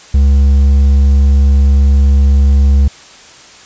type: tone with hard clipping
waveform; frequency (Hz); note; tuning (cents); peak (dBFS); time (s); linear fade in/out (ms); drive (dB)
triangle; 69.3; C#2; 0; -6; 0.14-2.88; 5; 7
effects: white hiss -37 dBFS RMS until 3.65 s + resampled to 16000 Hz